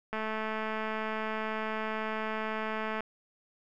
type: click train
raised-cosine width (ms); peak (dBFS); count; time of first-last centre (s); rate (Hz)
0.5; -20; 628; 0.13-3.006; 218
effects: none